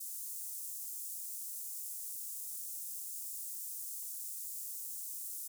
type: high-pass noise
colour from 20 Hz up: pink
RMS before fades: -43 dBFS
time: 0-5.48 s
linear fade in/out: 10 ms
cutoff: 7900 Hz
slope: 24 dB/octave
effects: none